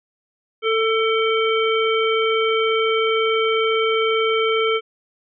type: harmonic tone with a mistuned harmonic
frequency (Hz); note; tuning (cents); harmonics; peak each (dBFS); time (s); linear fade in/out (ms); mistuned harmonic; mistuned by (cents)
444.7; A4; +18; 1 / 3 / 5 / 7; -18 / -23 / -25 / -26; 0.62-4.81; 50; 5; +29
effects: none